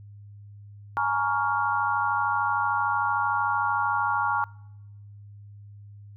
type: chord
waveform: sine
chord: Bb minor seventh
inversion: third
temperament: just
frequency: 839.1 / 932.3 / 1118.8 / 1398.5 Hz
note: Ab5 / Bb5 / Db6 / F6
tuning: +18 / 0 / +16 / +2 cents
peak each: -28 dBFS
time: 0.97-4.44 s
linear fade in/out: 0 ms
effects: noise-tail reverb RT60 1.0 s tail -25 dB re dry + added 102 Hz sine -43 dBFS peak until 6.16 s